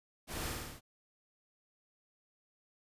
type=noise with echo; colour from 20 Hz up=pink; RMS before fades=-41 dBFS; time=0.27-0.54 s; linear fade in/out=50 ms; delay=54 ms; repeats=5; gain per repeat=-2 dB; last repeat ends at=0.81 s; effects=resampled to 32000 Hz